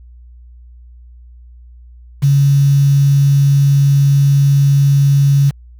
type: tone with quantisation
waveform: sine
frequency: 140.1 Hz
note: C#3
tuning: 19 cents sharp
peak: -7 dBFS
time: 2.22-5.51 s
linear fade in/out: 20 ms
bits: 5
effects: added 60 Hz sine -36 dBFS peak until 5.79 s